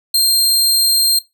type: tone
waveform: sawtooth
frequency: 4187 Hz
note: C8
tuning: in tune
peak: -8 dBFS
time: 0.14-1.19 s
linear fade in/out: 5 ms
effects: noise-tail reverb RT60 0.2 s tail -18 dB re dry